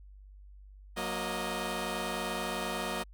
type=tone cluster; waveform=10% pulse; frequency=183.6 / 235.2 / 621 Hz; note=F#3 / A#3 / D#5; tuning=-13 / +16 / -3 cents; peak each=-29 dBFS; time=0.96-3.04 s; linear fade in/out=20 ms; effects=added 49 Hz sine -49 dBFS peak until 3.13 s